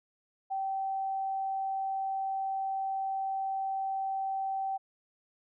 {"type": "tone", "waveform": "sine", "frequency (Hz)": 774, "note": "G5", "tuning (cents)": -22, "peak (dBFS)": -30, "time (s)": [0.5, 4.78], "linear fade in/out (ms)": 20, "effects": []}